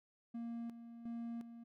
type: tone with tremolo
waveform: triangle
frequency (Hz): 233.1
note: A#3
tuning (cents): 0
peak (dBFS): -39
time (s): 0.34-1.64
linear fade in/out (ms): 10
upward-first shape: square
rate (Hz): 1.4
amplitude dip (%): 65
effects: none